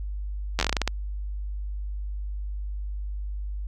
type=slowing click train; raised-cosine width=0.2 ms; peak=-6 dBFS; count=11; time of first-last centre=0.59-0.877 s; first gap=10 ms; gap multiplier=1.22; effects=added 50 Hz sine -29 dBFS peak until 3.67 s